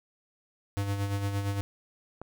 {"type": "tone with tremolo", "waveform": "square", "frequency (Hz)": 100, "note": "G2", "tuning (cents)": 35, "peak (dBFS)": -27, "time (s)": [0.77, 1.61], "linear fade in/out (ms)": 0, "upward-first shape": "sine", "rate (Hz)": 8.7, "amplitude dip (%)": 50}
{"type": "click", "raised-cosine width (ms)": 1, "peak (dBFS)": -26, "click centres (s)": 2.216}
{"effects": []}